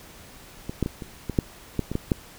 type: clicks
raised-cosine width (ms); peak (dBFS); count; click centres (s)
3; -17 / -9 / -14 / -21 / -15 / -6 / -10 / -16 / -11 / -7; 10; 0.695 / 0.827 / 0.861 / 1.022 / 1.297 / 1.388 / 1.793 / 1.916 / 1.954 / 2.118
effects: pink hiss -47 dBFS RMS until 2.38 s